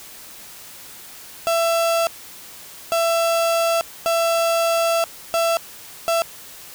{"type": "tone bursts at uneven times", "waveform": "35% pulse", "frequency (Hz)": 668, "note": "E5", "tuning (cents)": 23, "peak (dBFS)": -15, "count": 5, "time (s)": [[1.47, 2.07], [2.92, 3.81], [4.06, 5.04], [5.34, 5.57], [6.08, 6.22]], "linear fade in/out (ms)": 0, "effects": ["white hiss -40 dBFS RMS until 6.74 s"]}